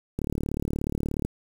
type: click train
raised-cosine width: 3 ms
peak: -15 dBFS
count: 40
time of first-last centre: 0.19-1.25 s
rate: 36.8 Hz
effects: 7-bit